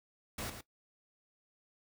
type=noise with echo; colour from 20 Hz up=pink; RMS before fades=-40 dBFS; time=0.38-0.5 s; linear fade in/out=5 ms; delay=110 ms; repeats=1; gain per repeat=-8 dB; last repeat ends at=0.61 s; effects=noise-tail reverb RT60 0.1 s tail -17 dB re dry